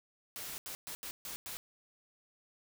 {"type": "noise bursts at uneven times", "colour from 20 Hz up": "white", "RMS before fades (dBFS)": -43, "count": 6, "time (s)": [[0.36, 0.58], [0.66, 0.75], [0.87, 0.95], [1.03, 1.11], [1.25, 1.36], [1.46, 1.57]], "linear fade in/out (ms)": 0, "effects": []}